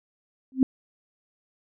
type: tone with exponential growth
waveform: sine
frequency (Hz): 261.6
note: C4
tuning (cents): 0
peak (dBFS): -11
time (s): 0.52-0.63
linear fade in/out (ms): 1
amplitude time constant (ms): 22
effects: none